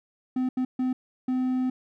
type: tone bursts at uneven times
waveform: triangle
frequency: 255.7 Hz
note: C4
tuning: 40 cents flat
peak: -21 dBFS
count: 4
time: 0.36-0.49 / 0.57-0.65 / 0.79-0.93 / 1.28-1.7 s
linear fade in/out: 5 ms
effects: none